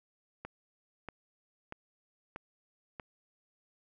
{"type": "click train", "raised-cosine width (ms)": 0.5, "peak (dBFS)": -26, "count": 5, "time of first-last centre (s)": [0.45, 2.998], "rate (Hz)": 1.57, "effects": []}